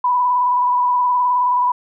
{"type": "tone with vibrato", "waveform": "sine", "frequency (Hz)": 987.8, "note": "B5", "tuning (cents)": 0, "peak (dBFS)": -13, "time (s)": [0.04, 1.72], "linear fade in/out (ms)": 5, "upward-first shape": "square", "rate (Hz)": 19, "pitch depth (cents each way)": 22, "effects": []}